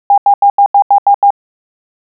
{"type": "tone bursts", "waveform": "sine", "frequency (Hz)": 806, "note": "G5", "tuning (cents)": 48, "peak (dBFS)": -3, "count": 8, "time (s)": [0.1, 1.305], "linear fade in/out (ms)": 2, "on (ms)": 78, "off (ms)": 83, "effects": []}